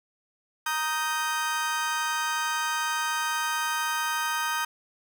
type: chord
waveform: 35% pulse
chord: Eb major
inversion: second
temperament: just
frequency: 933.4 / 1244.5 / 1555.6 Hz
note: Bb5 / Eb6 / G6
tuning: +2 / 0 / -14 cents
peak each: -29 dBFS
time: 0.66-4.65 s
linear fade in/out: 5 ms
effects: none